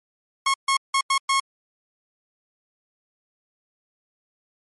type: tone bursts at uneven times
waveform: sawtooth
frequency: 1089 Hz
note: C#6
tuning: 31 cents flat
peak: -14 dBFS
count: 5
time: 0.46-0.54 / 0.68-0.77 / 0.94-1.01 / 1.1-1.18 / 1.29-1.4 s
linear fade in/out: 5 ms
effects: MP3 48 kbps